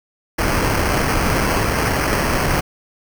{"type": "noise with sample-and-hold", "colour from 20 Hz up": "pink", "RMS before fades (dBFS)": -18, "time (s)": [0.38, 2.61], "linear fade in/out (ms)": 10, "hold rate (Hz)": 3675, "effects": []}